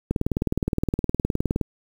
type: click train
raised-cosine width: 3 ms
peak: -9 dBFS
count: 30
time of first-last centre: 0.11-1.613 s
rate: 19.3 Hz
effects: 7-bit